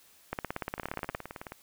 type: two click trains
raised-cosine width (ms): 0.5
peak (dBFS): -24 / -17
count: 15 / 15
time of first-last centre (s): 0.78-1.521 / 0.33-1.149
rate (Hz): 18.9 / 17.1
effects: white hiss -60 dBFS RMS until 1.62 s